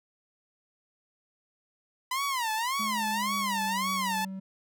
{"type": "tone with vibrato", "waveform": "sawtooth", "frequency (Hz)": 990, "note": "B5", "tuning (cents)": 4, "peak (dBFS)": -24, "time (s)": [2.11, 4.25], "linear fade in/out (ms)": 5, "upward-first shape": "sine", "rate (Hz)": 1.8, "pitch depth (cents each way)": 230}
{"type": "tone with pitch glide", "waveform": "triangle", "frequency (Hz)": [213.6, 191.4], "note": ["G#3", "G3"], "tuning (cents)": [49, -41], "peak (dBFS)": -33, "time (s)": [2.79, 4.4], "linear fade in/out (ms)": 10, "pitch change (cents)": -190, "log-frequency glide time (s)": [2.93, 3.86]}
{"effects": []}